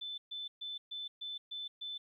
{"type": "tone bursts", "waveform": "sine", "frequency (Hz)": 3520, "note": "A7", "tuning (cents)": 0, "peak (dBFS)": -39, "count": 7, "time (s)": [0.01, 1.98], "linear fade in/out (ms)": 10, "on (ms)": 170, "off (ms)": 130, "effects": ["13-bit"]}